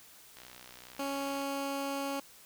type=click train; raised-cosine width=0.2 ms; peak=-32 dBFS; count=66; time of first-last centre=0.37-1.417 s; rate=62.1 Hz
type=tone; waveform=15% pulse; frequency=277.2 Hz; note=C#4; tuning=in tune; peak=-27 dBFS; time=0.99-2.2 s; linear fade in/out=5 ms
effects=white hiss -56 dBFS RMS until 2.45 s